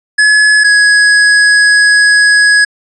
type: tone pair in turn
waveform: square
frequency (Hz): 1700 / 1670.8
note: G#6 / G#6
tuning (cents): +40 / +10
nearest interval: unison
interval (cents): 30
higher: first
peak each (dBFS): -5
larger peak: neither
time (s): 0.18-0.64 / 0.64-2.65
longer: second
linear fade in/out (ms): 10
effects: resampled to 22050 Hz